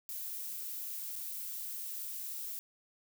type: noise with dropouts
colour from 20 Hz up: violet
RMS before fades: -41 dBFS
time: 0.09-2.59 s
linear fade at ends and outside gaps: 0 ms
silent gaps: 1.156-1.162 s
effects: none